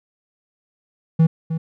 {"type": "tone with echo", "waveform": "triangle", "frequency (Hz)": 161.9, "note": "E3", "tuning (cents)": -31, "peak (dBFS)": -8, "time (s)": [1.19, 1.27], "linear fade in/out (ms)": 10, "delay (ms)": 310, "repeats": 1, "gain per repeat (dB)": -10, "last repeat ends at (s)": 1.58, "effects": []}